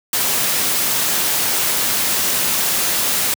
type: noise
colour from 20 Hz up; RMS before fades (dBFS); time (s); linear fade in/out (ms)
white; -18; 0.13-3.34; 2
effects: high-pass 100 Hz 12 dB/octave